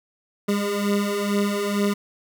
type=beating tone pair; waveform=25% pulse; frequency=201.7 / 203.9 Hz; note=G3 / G#3; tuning=+50 / -32 cents; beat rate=2.2 Hz; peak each=-22 / -19 dBFS; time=0.48-1.94 s; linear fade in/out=10 ms; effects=none